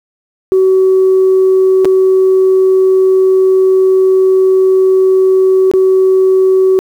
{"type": "tone with dropouts", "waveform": "sine", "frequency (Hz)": 377.7, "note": "F#4", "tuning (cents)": 36, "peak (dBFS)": -4, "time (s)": [0.52, 6.79], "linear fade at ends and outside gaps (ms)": 0, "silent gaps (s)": [[1.847, 1.854], [5.714, 5.737]], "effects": ["tanh soft clip ceiling -2 dBFS", "7-bit"]}